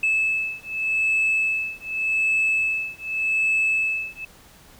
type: beating tone pair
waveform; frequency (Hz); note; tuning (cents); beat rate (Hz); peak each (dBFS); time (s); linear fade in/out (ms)
sine; 2611 / 2611.85; E7 / E7; -17 / -17; 0.85; -22; 0.03-4.25; 5
effects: tanh soft clip ceiling -15 dBFS + pink hiss -50 dBFS RMS until 4.79 s